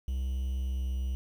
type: tone with pitch glide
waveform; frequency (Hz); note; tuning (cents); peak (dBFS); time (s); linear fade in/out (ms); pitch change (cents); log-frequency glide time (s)
triangle; 64.8 to 64.28; C2 to C2; -16 to -30; -27; 0.08-1.15; 0; -14; 0.58-0.98
effects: 9-bit